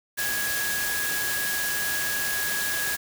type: tone in noise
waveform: sine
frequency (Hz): 1661.2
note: G#6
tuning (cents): 0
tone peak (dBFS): -28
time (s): 0.17-2.97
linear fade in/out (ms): 20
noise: white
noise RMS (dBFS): -29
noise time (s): 0.17-2.97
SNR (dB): -2
effects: none